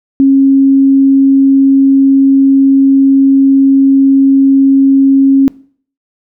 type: tone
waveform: sine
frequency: 271.8 Hz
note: C#4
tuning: 34 cents flat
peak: -3 dBFS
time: 0.2-5.48 s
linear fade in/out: 0 ms
effects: noise-tail reverb RT60 0.5 s tail -22 dB re dry

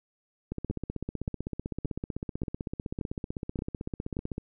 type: two click trains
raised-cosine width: 3 ms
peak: -20 / -19 dBFS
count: 62 / 7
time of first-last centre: 0.52-4.381 / 0.7-4.168 s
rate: 15.8 / 1.73 Hz
effects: none

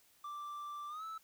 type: tone with pitch glide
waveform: triangle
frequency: 1174.7 to 1311 Hz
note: D6 to E6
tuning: 0 to -10 cents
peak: -40 dBFS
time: 0.24-1.18 s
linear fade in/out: 5 ms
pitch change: +190 cents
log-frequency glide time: 0.88-1.04 s
effects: white hiss -68 dBFS RMS until 1.23 s

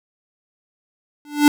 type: tone with exponential growth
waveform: square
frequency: 293.7 Hz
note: D4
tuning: in tune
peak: -6 dBFS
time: 1.25-1.48 s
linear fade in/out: 1 ms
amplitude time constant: 50 ms
effects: none

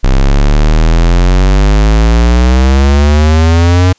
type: exponential sweep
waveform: square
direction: up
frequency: 32.09 to 92.5 Hz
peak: -5 dBFS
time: 0.03-3.93 s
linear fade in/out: 10 ms
effects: white hiss -50 dBFS RMS until 3.98 s + resampled to 16000 Hz

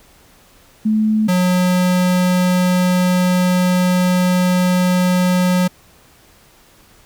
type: tone pair in turn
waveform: sine / square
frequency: 216.3 / 181.2 Hz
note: A3 / F#3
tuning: -29 / -36 cents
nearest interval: minor third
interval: 307 cents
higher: first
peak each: -12 / -13 dBFS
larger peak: first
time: 0.85-1.28 / 1.28-5.68 s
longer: second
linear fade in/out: 10 ms
effects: pink hiss -49 dBFS RMS until 7.05 s

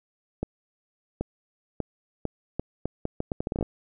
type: accelerating click train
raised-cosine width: 2 ms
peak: -14 dBFS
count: 16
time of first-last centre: 0.43-3.627 s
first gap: 780 ms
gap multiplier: 0.76
effects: none

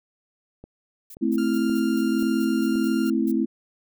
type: click train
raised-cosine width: 2 ms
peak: -28 dBFS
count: 5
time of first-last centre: 0.64-2.756 s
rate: 1.89 Hz
type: noise bursts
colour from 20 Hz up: violet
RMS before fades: -42 dBFS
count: 11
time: 1.1-3.317 s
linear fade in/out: 5 ms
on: 47 ms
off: 170 ms
type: chord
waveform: sine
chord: A minor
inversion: none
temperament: equal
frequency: 220 / 261.6 / 329.6 Hz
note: A3 / C4 / E4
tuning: 0 / 0 / 0 cents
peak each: -24 dBFS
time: 1.21-3.46 s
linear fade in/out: 20 ms
type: tone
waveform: sawtooth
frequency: 1396.9 Hz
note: F6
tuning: in tune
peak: -31 dBFS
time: 1.38-3.1 s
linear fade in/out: 2 ms
effects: none

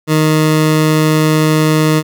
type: tone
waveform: 20% pulse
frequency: 155.56 Hz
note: D#3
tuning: in tune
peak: -4 dBFS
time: 0.07-2.03 s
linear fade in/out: 50 ms
effects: none

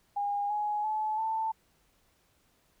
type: tone with pitch steps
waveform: sine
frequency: 813 / 836.8 / 861.3 / 886.6 Hz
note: G#5 / G#5 / A5 / A5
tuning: -37 / +13 / -37 / +13 cents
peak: -28 dBFS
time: 0.16-1.52 s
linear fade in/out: 10 ms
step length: 340 ms
effects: pink hiss -69 dBFS RMS until 2.8 s

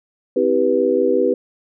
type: chord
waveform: sine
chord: C major seventh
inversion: none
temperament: just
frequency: 261.6 / 327 / 392.4 / 490.5 Hz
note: C4 / E4 / G4 / B4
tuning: 0 / -14 / +2 / -12 cents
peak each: -22 / -22 / -18 / -17 dBFS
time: 0.36-1.34 s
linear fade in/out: 5 ms
effects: none

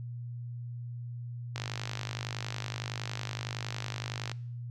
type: click train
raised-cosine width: 0.2 ms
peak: -18 dBFS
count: 141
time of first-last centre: 1.56-4.316 s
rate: 50.8 Hz
effects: noise-tail reverb RT60 0.6 s tail -22 dB re dry + added 120 Hz sine -37 dBFS peak until 4.7 s

